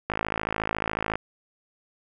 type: click train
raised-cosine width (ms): 0.5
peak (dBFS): -11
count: 58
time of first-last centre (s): 0.1-1.156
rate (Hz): 54
effects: none